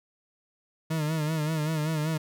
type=tone with vibrato; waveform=40% pulse; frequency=155.56 Hz; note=D#3; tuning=in tune; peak=-25 dBFS; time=0.9-2.18 s; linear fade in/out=10 ms; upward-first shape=sine; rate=5.2 Hz; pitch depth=70 cents each way; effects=none